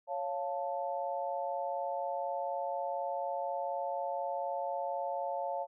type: chord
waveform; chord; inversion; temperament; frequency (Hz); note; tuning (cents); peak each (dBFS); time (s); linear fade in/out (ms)
sine; Db augmented; none; equal; 554.4 / 698.5 / 880; Db5 / F5 / A5; 0 / 0 / 0; -37 / -37 / -38; 0.07-5.67; 50
effects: none